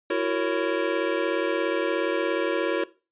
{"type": "chord", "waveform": "square", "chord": "F# dominant seventh", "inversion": "third", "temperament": "just", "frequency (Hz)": [333, 370, 462.5, 555], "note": ["E4", "F#4", "A#4", "C#5"], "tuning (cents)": [18, 0, -14, 2], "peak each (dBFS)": -29, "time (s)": [0.1, 2.84], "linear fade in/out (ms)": 5, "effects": ["noise-tail reverb RT60 0.3 s tail -18 dB re dry", "resampled to 8000 Hz"]}